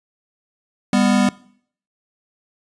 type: tone pair together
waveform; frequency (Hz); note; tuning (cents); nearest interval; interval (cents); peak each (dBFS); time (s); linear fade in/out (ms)
square; 200 / 247; G3 / B3; +35 / 0; major third; 365; -17; 0.93-1.29; 2
effects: noise-tail reverb RT60 0.6 s tail -21 dB re dry + resampled to 22050 Hz